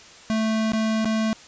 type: tone with dropouts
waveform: square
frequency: 220 Hz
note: A3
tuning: in tune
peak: -21 dBFS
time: 0.3-1.33 s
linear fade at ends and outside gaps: 0 ms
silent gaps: 0.72-0.734 / 1.046-1.055 s
effects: white hiss -46 dBFS RMS until 1.47 s + resampled to 16000 Hz